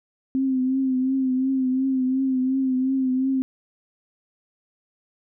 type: tone with vibrato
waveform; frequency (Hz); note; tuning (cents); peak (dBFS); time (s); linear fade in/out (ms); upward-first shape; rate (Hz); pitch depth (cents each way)
sine; 261.6; C4; 0; -19; 0.35-3.42; 0; triangle; 2.8; 50
effects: none